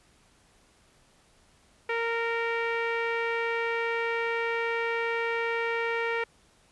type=tone with low-pass filter; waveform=sawtooth; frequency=462.5 Hz; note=A#4; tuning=14 cents flat; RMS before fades=-29 dBFS; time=1.89-6.24 s; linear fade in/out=5 ms; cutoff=2200 Hz; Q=3.4; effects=pink hiss -62 dBFS RMS until 6.71 s + resampled to 24000 Hz